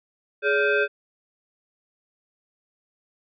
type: tone with frequency modulation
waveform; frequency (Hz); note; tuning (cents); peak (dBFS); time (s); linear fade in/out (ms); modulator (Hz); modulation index
sine; 570; C#5; +48; -18; 0.42-0.88; 50; 988; 1.7
effects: none